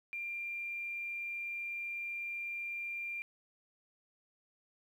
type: tone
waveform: sine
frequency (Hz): 2384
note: D7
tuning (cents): +25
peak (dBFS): -37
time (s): 0.13-3.22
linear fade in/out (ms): 0
effects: 11-bit